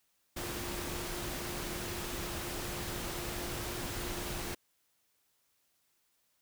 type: tone in noise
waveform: sine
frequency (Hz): 351.8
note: F4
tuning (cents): +13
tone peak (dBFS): -45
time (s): 0.36-4.55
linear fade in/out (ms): 10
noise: pink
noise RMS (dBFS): -39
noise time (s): 0.36-4.55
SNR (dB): -9
effects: white hiss -75 dBFS RMS until 6.41 s